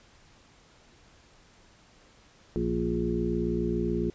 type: harmonic tone with a mistuned harmonic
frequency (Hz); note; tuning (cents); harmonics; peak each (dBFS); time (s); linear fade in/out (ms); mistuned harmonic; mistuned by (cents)
58.27; A#1; 0; 1 / 2 / 3 / 4 / 6 / 7; -34 / -39 / -32 / -32 / -30 / -34; 2.56-4.1; 0; 7; +37
effects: pink hiss -58 dBFS RMS until 4.14 s + resampled to 16000 Hz